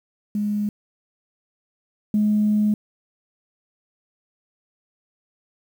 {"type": "tone pair in turn", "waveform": "sine", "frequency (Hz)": [207.7, 210.7], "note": ["G#3", "G#3"], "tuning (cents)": [0, 25], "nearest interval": "unison", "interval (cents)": 25, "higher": "second", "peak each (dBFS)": [-20, -15], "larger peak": "second", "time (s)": [[0.35, 0.69], [2.14, 2.74]], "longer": "second", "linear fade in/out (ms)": 2, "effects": ["tanh soft clip ceiling -11 dBFS", "8-bit"]}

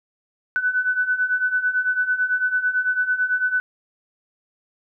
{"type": "beating tone pair", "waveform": "sine", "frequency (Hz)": [1493, 1502], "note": ["F#6", "F#6"], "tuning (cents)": [15, 26], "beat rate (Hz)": 9, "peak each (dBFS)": [-24, -20], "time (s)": [0.56, 3.6], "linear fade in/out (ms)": 0, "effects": []}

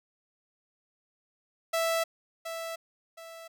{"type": "tone with echo", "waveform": "sawtooth", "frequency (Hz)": 659.3, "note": "E5", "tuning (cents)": 0, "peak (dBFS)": -22, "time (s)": [1.73, 2.04], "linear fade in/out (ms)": 10, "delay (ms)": 720, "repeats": 2, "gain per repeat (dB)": -9, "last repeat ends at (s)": 3.48, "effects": []}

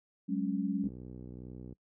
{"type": "chord", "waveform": "sine", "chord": "F# suspended second", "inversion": "none", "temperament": "equal with one note detuned", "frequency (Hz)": [188.78, 207.7, 277.2], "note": ["F#3", "G#3", "C#4"], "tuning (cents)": [35, 0, 0], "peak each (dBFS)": -34, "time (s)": [0.28, 0.89], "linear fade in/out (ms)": 20}
{"type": "click train", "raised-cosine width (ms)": 3, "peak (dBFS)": -33, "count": 56, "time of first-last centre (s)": [0.84, 1.726], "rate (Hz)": 62.1}
{"effects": ["noise-tail reverb RT60 0.1 s tail -24 dB re dry", "high-pass 60 Hz 12 dB/octave"]}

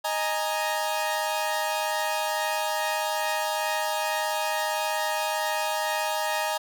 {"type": "chord", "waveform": "sawtooth", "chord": "D# suspended fourth", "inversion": "none", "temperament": "equal", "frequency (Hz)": [622.3, 830.6, 932.3], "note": ["D#5", "G#5", "A#5"], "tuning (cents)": [0, 0, 0], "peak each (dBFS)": -26, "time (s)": [0.04, 6.58], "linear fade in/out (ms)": 10, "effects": []}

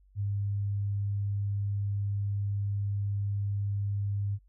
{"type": "tone", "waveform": "sine", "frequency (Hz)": 100.9, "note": "G#2", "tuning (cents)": -49, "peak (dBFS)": -28, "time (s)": [0.15, 4.39], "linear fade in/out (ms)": 50, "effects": ["noise-tail reverb RT60 0.1 s tail -25 dB re dry", "added 48 Hz sine -58 dBFS peak until 4.48 s"]}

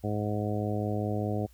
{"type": "harmonic tone", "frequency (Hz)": 104.9, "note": "G#2", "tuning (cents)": 18, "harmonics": [1, 2, 3, 4, 5, 6, 7], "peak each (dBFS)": [-31, -34, -36, -37, -38, -39, -39], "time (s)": [0.03, 1.47], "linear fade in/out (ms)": 20, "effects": ["added 60 Hz sine -54 dBFS peak until 1.53 s", "white hiss -65 dBFS RMS until 1.53 s"]}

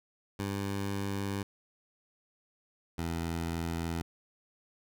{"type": "tone pair in turn", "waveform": "15% pulse", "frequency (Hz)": [99.3, 83.5], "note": ["G2", "E2"], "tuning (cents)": [23, 23], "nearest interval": "minor third", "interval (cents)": 300, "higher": "first", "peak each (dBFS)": -26, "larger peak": "neither", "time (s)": [[0.39, 1.43], [2.98, 4.02]], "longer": "neither", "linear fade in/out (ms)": 5, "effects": []}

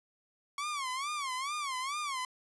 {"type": "tone with vibrato", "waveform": "sawtooth", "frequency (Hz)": 1108.7, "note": "C#6", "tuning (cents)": 0, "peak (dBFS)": -30, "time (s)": [0.58, 2.25], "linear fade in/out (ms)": 2, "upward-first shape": "sine", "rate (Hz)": 2.3, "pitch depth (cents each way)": 160, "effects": ["resampled to 24000 Hz"]}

